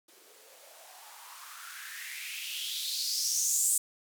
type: noise with band-pass filter sweep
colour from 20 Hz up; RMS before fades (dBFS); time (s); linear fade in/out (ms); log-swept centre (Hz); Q
violet; -35; 0.08-3.78; 5; 350 to 8500; 4.8
effects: none